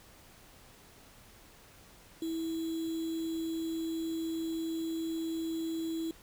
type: tone with sample-and-hold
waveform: sine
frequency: 326.2 Hz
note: E4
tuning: 18 cents flat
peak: -32 dBFS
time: 2.22-6.11 s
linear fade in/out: 2 ms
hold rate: 3675 Hz
effects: pink hiss -57 dBFS RMS until 6.22 s